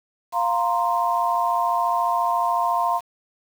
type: chord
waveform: sine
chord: F suspended fourth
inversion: none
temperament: equal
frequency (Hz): 698.5 / 932.3 / 1046.5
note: F5 / Bb5 / C6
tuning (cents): 0 / 0 / 0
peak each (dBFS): -23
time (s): 0.32-3.01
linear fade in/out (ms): 50
effects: 7-bit